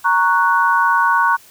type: chord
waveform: sine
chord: F# major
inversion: first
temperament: equal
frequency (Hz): 932.3 / 1108.7 / 1480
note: A#5 / C#6 / F#6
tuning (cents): 0 / 0 / 0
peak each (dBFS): -16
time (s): 0.04-1.37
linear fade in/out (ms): 20
effects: white hiss -46 dBFS RMS until 1.5 s